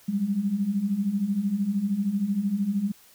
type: beating tone pair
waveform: sine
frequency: 191.1 / 204.1 Hz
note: G3 / G#3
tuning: -44 / -30 cents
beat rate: 13 Hz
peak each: -29 / -24 dBFS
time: 0.08-2.92 s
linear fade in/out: 10 ms
effects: white hiss -55 dBFS RMS until 3.14 s